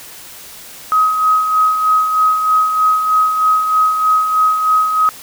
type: tone with tremolo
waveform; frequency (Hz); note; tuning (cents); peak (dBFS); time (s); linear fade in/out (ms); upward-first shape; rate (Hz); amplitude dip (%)
sine; 1265; D#6; +28; -8; 0.92-5.09; 0; sine; 3.2; 50
effects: white hiss -35 dBFS RMS until 5.22 s